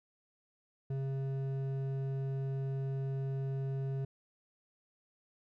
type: tone with hard clipping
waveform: triangle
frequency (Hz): 135.3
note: C#3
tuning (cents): -42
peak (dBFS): -35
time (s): 0.9-4.05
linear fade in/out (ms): 5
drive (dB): 12
effects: none

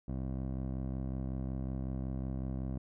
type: tone with low-pass filter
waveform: 15% pulse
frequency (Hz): 65.41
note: C2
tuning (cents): 0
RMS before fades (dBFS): -37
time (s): 0.08-2.78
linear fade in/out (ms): 5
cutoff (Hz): 510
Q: 0.65
effects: none

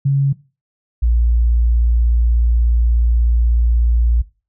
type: tone pair in turn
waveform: sine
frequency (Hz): 138.59 / 58.27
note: C#3 / A#1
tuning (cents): 0 / 0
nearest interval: octave + minor third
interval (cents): 1500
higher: first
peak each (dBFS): -11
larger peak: neither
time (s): 0.05-0.33 / 1.02-4.22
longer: second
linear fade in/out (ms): 10
effects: noise-tail reverb RT60 0.3 s tail -18 dB re dry

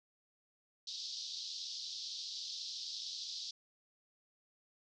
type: band-pass noise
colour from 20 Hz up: white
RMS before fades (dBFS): -44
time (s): 0.87-3.51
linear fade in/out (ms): 5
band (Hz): 3600 to 5400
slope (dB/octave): 48
effects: none

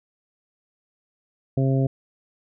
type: harmonic tone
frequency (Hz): 134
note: C3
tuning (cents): +42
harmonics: 1 / 2 / 3 / 4 / 5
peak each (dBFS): -19 / -25 / -29 / -31 / -33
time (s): 1.57-1.87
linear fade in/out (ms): 5
effects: none

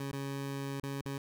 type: tone with dropouts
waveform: 20% pulse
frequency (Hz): 138.3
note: C#3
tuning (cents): -4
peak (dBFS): -31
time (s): 0-1.18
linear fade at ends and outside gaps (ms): 2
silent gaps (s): 0.115-0.13 / 0.799-0.833 / 1.012-1.057
effects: none

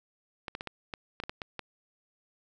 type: clicks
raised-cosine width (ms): 0.3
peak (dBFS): -20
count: 10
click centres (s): 0.482 / 0.551 / 0.609 / 0.673 / 0.938 / 1.201 / 1.237 / 1.295 / 1.418 / 1.593
effects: none

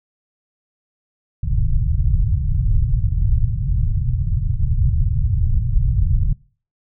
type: low-pass noise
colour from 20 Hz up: pink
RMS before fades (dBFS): -17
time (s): 1.43-6.33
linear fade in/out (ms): 5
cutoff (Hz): 140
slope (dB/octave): 48
effects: noise-tail reverb RT60 0.4 s tail -21 dB re dry

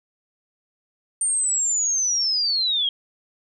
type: linear sweep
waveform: sine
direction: down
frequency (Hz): 8870 to 3200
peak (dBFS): -19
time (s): 1.21-2.89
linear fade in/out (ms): 2
effects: none

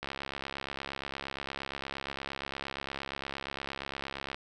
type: click train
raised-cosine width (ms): 0.3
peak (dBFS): -20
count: 297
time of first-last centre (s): 0.03-4.345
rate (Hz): 68.6
effects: none

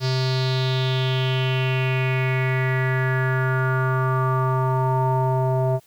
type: tone with low-pass filter sweep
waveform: square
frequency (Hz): 130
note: C3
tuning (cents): -11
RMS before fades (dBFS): -21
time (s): 0-5.8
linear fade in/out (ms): 50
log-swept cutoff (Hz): 4800 to 720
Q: 5.1
effects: white hiss -57 dBFS RMS until 5.86 s

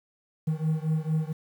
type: beating tone pair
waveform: triangle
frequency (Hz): 155.56 / 159.96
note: D#3 / D#3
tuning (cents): 0 / +48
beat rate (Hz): 4.4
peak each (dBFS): -25 / -26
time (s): 0.47-1.33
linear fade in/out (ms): 10
effects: 9-bit

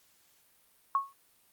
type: tone with exponential decay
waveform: sine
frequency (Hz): 1100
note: C#6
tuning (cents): -14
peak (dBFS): -21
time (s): 0.95-1.13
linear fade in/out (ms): 1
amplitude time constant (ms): 39
effects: white hiss -66 dBFS RMS until 1.52 s + Opus 48 kbps

